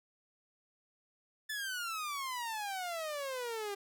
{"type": "exponential sweep", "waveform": "sawtooth", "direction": "down", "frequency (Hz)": [1760, 395.2], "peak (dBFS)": -33, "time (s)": [1.49, 3.75], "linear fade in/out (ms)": 10, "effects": []}